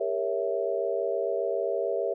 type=chord; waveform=sine; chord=G diminished seventh; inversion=none; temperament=equal with one note detuned; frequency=399.3 / 466.2 / 554.4 / 659.3 Hz; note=G4 / Bb4 / Db5 / Fb5; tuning=+32 / 0 / 0 / 0 cents; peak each=-31 dBFS; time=0-2.14 s; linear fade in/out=10 ms; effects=none